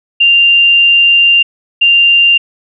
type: tone bursts at uneven times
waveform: sine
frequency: 2787 Hz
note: F7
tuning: 4 cents flat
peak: -4 dBFS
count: 2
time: 0.2-1.43 / 1.81-2.38 s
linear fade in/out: 10 ms
effects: none